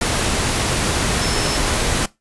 sine tone in noise, 5290 Hz, E8, 5 cents sharp, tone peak -27 dBFS, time 1.21-1.57 s, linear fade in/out 5 ms, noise pink, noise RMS -19 dBFS, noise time 0.01-2.06 s, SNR -11 dB, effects noise-tail reverb RT60 0.2 s tail -20 dB re dry + resampled to 24000 Hz

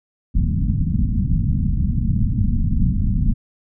pink low-pass noise, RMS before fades -18 dBFS, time 0.34-3.34 s, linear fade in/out 20 ms, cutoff 230 Hz, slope 48 dB/octave, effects none

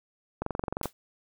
click train, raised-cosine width 1 ms, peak -16 dBFS, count 11, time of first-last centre 0.42-0.857 s, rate 22.9 Hz
white noise with exponential decay, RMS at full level -32 dBFS, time 0.83-0.93 s, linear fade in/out 1 ms, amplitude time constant 21 ms
effects none

